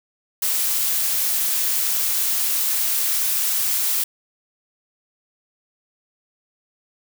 blue noise, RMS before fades -21 dBFS, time 0.42-4.04 s, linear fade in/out 5 ms, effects none

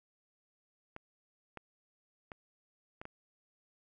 clicks, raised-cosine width 0.5 ms, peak -29 dBFS, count 5, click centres 0.964 / 1.573 / 2.318 / 3.015 / 3.054 s, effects none

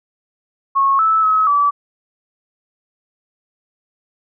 sine tone with pitch steps, 1095 / 1310 / 1282 / 1152 Hz, C#6 / E6 / E6 / D6, -22 / -11 / -49 / -34 cents, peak -11 dBFS, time 0.75-1.71 s, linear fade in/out 20 ms, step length 240 ms, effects none

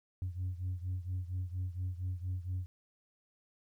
sine beating tone pair, 90.2 / 94.5 Hz, F#2 / F#2, -44 / +37 cents, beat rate 4.3 Hz, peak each -35 / -38 dBFS, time 0.22-2.66 s, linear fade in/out 0 ms, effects tanh soft clip ceiling -31 dBFS + 12-bit

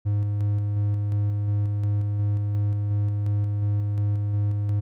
triangle tone with tremolo, 102.9 Hz, G#2, 16 cents flat, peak -18 dBFS, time 0.05-4.81 s, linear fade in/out 20 ms, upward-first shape square, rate 2.8 Hz, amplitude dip 25%, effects none

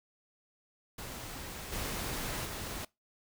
pink noise with level steps, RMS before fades -43 / -37 / -40 dBFS, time 0.98-2.85 s, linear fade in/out 5 ms, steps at 1.72 / 2.45 s, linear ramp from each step 10 ms, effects noise-tail reverb RT60 0.2 s tail -22 dB re dry

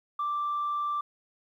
sine tone, 1174.7 Hz, D6, in tune, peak -26 dBFS, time 0.19-1.01 s, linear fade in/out 5 ms, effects tanh soft clip ceiling -24 dBFS + 11-bit

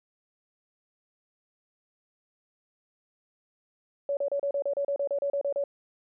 sine tone bursts, 564 Hz, C#5, 30 cents sharp, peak -25 dBFS, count 14, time 4.09-5.639 s, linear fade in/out 2 ms, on 80 ms, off 33 ms, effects none

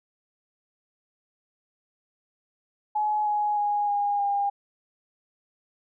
sine tone with pitch steps, 846 / 835.8 / 825.7 / 815.8 / 805.9 Hz, G#5 / G#5 / G#5 / G#5 / G5, +32 / +11 / -10 / -31 / +48 cents, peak -22 dBFS, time 2.95-4.5 s, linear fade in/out 10 ms, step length 310 ms, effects none

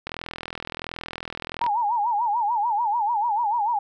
click train, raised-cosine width 0.3 ms, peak -15 dBFS, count 67, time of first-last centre 0.07-1.664 s, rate 41.4 Hz
sine tone with vibrato, 887 Hz, A5, 14 cents sharp, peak -20 dBFS, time 1.61-3.79 s, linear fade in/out 5 ms, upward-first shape sine, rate 6.8 Hz, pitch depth 160 cents each way
effects none

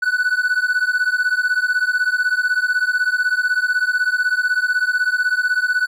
triangle beating tone pair, 1480 / 1496 Hz, F#6 / F#6, 0 / +19 cents, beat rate 16 Hz, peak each -17 dBFS, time 0.02-5.87 s, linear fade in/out 10 ms, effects none

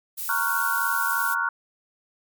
violet noise, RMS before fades -30 dBFS, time 0.17-1.35 s, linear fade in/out 20 ms
sine chord, Gb major seventh, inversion first, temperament equal, 932.3 / 1108.7 / 1396.9 / 1480 Hz, Bb5 / Db6 / F6 / Gb6, 0 / 0 / 0 / 0 cents, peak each -30 / -29 / -26 / -26 dBFS, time 0.29-1.49 s, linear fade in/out 2 ms
effects MP3 96 kbps

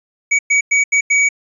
square tone bursts at uneven times, 2264 Hz, C#7, 36 cents sharp, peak -11 dBFS, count 5, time 0.31-0.39 / 0.5-0.61 / 0.71-0.84 / 0.92-1.01 / 1.1-1.29 s, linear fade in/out 10 ms, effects resampled to 22050 Hz

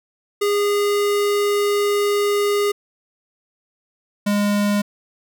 square tone pair in turn, 409.2 / 205.1 Hz, G#4 / G#3, -26 / -21 cents, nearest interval octave, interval 1195 cents, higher first, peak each -17 dBFS, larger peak neither, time 0.41-2.72 / 4.26-4.82 s, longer first, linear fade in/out 10 ms, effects none

